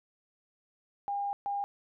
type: tone bursts at uneven times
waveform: sine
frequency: 806 Hz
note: G5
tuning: 48 cents sharp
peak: -30 dBFS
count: 2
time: 1.08-1.33 / 1.46-1.64 s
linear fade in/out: 0 ms
effects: none